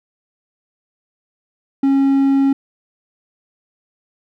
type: tone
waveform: triangle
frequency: 273.5 Hz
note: C#4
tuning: 23 cents flat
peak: -9 dBFS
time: 1.83-2.53 s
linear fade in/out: 5 ms
effects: none